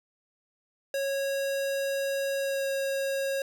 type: tone with pitch glide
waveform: square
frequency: 550 to 545.6 Hz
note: C#5 to C#5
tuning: -14 to -28 cents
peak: -28 dBFS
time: 0.94-3.42 s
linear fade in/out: 2 ms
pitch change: -14 cents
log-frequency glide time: 2.36-2.69 s
effects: none

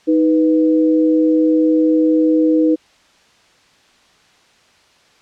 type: tone pair together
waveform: sine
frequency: 313.9 / 493.9 Hz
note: D#4 / B4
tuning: +15 / 0 cents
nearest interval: minor sixth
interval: 785 cents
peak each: -11 / -17 dBFS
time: 0.07-2.76 s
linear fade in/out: 20 ms
effects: white hiss -52 dBFS RMS until 5.21 s + low-pass 5000 Hz 12 dB/octave

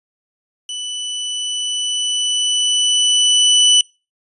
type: tone with level ramp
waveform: sawtooth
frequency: 2981 Hz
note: F#7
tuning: 12 cents sharp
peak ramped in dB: -21 to -5 dBFS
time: 0.69-3.81 s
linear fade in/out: 2 ms
effects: noise-tail reverb RT60 0.3 s tail -26 dB re dry + resampled to 24000 Hz

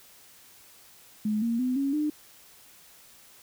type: tone with pitch steps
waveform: sine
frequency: 212.9 / 232.2 / 253.2 / 276.1 / 301.1 Hz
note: G#3 / A#3 / B3 / C#4 / D4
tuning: +43 / -7 / +43 / -7 / +43 cents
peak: -24 dBFS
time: 1.25-2.1 s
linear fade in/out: 5 ms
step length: 170 ms
effects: white hiss -54 dBFS RMS until 3.42 s

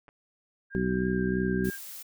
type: clicks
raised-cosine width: 0.5 ms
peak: -37 dBFS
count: 2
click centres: 0.082 / 0.089 s
type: tone with vibrato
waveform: sine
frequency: 1600 Hz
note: G6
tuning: 35 cents sharp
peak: -37 dBFS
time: 0.7-1.79 s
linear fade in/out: 50 ms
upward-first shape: triangle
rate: 3.3 Hz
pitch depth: 18 cents each way
type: harmonic tone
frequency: 62.9 Hz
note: B1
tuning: 32 cents sharp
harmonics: 1 / 2 / 3 / 4 / 5 / 6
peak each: -37 / -37 / -28 / -33 / -37 / -30 dBFS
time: 0.75-1.7 s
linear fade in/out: 0 ms
type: noise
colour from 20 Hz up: blue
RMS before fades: -42 dBFS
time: 1.64-2.03 s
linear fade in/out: 10 ms
effects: none

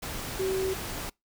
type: tone in noise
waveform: sine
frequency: 380 Hz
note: F#4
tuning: 46 cents sharp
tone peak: -26 dBFS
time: 0.39-0.74 s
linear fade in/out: 10 ms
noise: pink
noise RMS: -36 dBFS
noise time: 0.02-1.1 s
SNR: +7 dB
effects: noise-tail reverb RT60 0.2 s tail -26 dB re dry

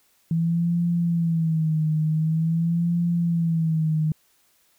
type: tone with vibrato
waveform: sine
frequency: 163.4 Hz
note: E3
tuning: 15 cents flat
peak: -19 dBFS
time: 0.31-4.12 s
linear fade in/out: 2 ms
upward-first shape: sine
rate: 0.46 Hz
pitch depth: 88 cents each way
effects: white hiss -63 dBFS RMS until 4.78 s

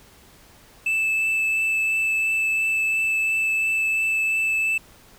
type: tone with vibrato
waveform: triangle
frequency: 2631 Hz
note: E7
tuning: 4 cents flat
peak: -18 dBFS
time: 0.86-4.78 s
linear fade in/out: 5 ms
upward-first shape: triangle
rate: 2.9 Hz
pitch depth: 8 cents each way
effects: pink hiss -51 dBFS RMS until 5.18 s

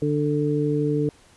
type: harmonic tone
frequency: 147.9 Hz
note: D3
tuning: 13 cents sharp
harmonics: 1 / 2 / 3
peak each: -24 / -24 / -24 dBFS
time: 0.02-1.09 s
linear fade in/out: 2 ms
effects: pink hiss -54 dBFS RMS until 1.36 s + resampled to 24000 Hz

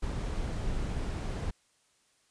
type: noise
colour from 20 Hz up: brown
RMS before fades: -33 dBFS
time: 0.02-1.51 s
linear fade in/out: 10 ms
effects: white hiss -69 dBFS RMS until 2.3 s + resampled to 22050 Hz

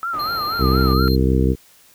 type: tone with vibrato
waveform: sine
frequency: 1285 Hz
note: E6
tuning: 45 cents flat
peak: -21 dBFS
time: 0.03-1.08 s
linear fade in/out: 0 ms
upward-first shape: sine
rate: 4.2 Hz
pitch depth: 140 cents each way
type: low-pass noise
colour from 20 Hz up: white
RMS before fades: -35 dBFS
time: 0.13-0.94 s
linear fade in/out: 5 ms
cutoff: 940 Hz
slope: 12 dB/octave
type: tone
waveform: square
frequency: 4186 Hz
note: C8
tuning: in tune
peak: -27 dBFS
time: 0.19-1.16 s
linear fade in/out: 10 ms
type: harmonic tone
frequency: 65 Hz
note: C2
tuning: 11 cents flat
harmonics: 1 / 2 / 3 / 4 / 5 / 6 / 7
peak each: -17 / -20 / -22 / -23 / -24 / -25 / -25 dBFS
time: 0.58-1.56 s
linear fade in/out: 50 ms
effects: white hiss -51 dBFS RMS until 1.94 s

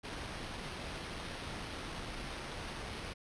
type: noise with sample-and-hold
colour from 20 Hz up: pink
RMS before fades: -43 dBFS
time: 0.03-3.14 s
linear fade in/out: 20 ms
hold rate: 7350 Hz
effects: resampled to 22050 Hz

